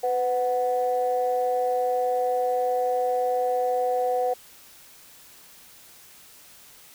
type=tone pair together; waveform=sine; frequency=501.7 / 740 Hz; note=B4 / F#5; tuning=+27 / 0 cents; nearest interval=perfect fifth; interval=673 cents; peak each=-23 / -24 dBFS; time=0.03-4.34 s; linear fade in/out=10 ms; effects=tanh soft clip ceiling -14 dBFS + white hiss -50 dBFS RMS until 6.94 s